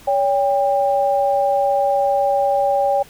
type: tone pair together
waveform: sine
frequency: 564.8 / 797 Hz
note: C#5 / G5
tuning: +32 / +28 cents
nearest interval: tritone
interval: 596 cents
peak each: -17 dBFS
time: 0.07-3.03 s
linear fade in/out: 10 ms
effects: pink hiss -45 dBFS RMS until 3.09 s